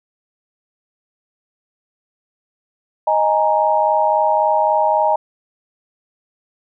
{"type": "chord", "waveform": "sine", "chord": "D# suspended fourth", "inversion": "none", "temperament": "just", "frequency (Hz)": [622.3, 829.7, 933.4], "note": ["D#5", "G#5", "A#5"], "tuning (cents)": [0, -2, 2], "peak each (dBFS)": -17, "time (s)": [3.07, 5.16], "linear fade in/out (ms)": 5, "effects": []}